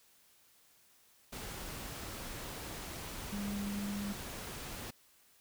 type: tone in noise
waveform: sine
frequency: 202.5 Hz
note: G#3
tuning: 43 cents flat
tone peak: -36 dBFS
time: 3.32-4.13 s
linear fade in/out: 10 ms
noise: pink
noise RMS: -44 dBFS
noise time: 1.32-4.91 s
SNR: +5 dB
effects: white hiss -66 dBFS RMS until 5.4 s